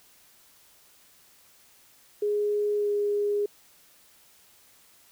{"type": "tone with pitch glide", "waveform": "sine", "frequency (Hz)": [415.3, 411.2], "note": ["G#4", "G#4"], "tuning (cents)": [0, -17], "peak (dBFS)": -23, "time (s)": [2.22, 3.46], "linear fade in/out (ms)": 5, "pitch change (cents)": -17, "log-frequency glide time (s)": [2.77, 2.89], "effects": ["white hiss -58 dBFS RMS until 5.11 s"]}